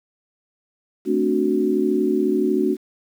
sine chord, D dominant seventh, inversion second, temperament equal, 220 / 261.6 / 293.7 / 370 Hz, A3 / C4 / D4 / F#4, 0 / 0 / 0 / 0 cents, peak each -24 / -25 / -22 / -20 dBFS, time 1.05-2.77 s, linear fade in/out 50 ms, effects 8-bit

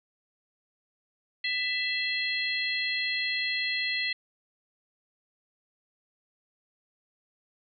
harmonic tone with a mistuned harmonic, 664 Hz, E5, 12 cents sharp, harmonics 3 / 4 / 5 / 6, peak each -30 / -34 / -35 / -33 dBFS, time 1.44-4.13 s, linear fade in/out 5 ms, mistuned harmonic 6, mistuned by +81 cents, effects none

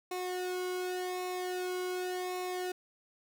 sawtooth tone with flanger, 364.4 Hz, F#4, 26 cents flat, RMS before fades -36 dBFS, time 0.11-2.72 s, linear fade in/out 5 ms, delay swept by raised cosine 0.63 to 1.14 ms, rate 0.88 Hz, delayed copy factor -0.8, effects none

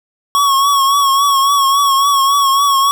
square tone with vibrato, 1108.7 Hz, C#6, in tune, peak -10 dBFS, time 0.35-2.91 s, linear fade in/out 0 ms, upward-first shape triangle, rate 3.6 Hz, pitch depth 55 cents each way, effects none

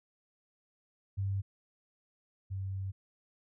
sine tone pair in turn, 98 / 96.21 Hz, G2 / G2, 0 / -32 cents, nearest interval unison, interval 32 cents, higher first, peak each -30 / -34 dBFS, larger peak first, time 1.17-1.42 / 2.5-2.92 s, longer second, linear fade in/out 20 ms, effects none

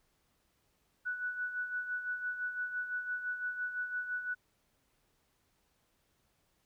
sine tone with tremolo, 1480 Hz, F#6, in tune, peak -32 dBFS, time 1.05-4.35 s, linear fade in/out 20 ms, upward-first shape sine, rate 5.9 Hz, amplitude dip 60%, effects pink hiss -75 dBFS RMS until 6.65 s

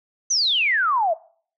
sine exponential sweep, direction down, 6272 to 622.3 Hz, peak -17 dBFS, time 0.3-1.14 s, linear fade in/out 10 ms, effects noise-tail reverb RT60 0.5 s tail -21 dB re dry

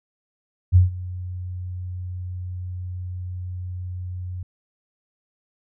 sine tone with ADSR envelope, 90.6 Hz, F#2, 36 cents flat, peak -8 dBFS, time 0.72-4.43 s, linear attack 38 ms, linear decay 140 ms, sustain -20 dB, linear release 4 ms, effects none

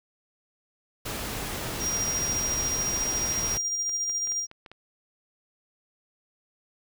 pink noise, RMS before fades -33 dBFS, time 1.05-3.58 s, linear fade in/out 10 ms
triangle tone with tremolo, 5700 Hz, F8, 34 cents sharp, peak -24 dBFS, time 1.79-4.47 s, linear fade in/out 50 ms, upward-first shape square, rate 14 Hz, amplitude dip 30%
clicks, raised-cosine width 0.3 ms, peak -29 dBFS, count 12, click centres 2.841 / 3.036 / 3.141 / 3.331 / 3.459 / 3.894 / 4.096 / 4.273 / 4.319 / 4.514 / 4.662 / 4.716 s
effects none

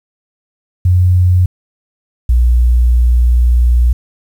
sine tone pair in turn, 90.3 / 60.27 Hz, F#2 / B1, -42 / -42 cents, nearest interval perfect fifth, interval 700 cents, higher first, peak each -6 dBFS, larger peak neither, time 0.85-1.46 / 2.29-3.93 s, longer second, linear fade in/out 5 ms, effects 7-bit

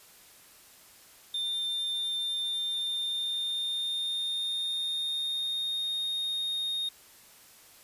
triangle tone with pitch glide, 3598 to 3703 Hz, A7 to A#7, +38 to -12 cents, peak -28 dBFS, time 1.34-6.89 s, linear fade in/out 5 ms, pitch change +50 cents, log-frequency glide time 2.58-6.03 s, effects white hiss -55 dBFS RMS until 7.83 s + resampled to 32000 Hz

